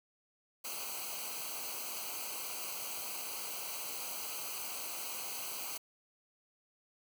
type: noise with comb filter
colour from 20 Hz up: white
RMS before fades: -41 dBFS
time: 0.64-5.78 s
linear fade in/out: 10 ms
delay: 0.56 ms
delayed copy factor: -0.85
effects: none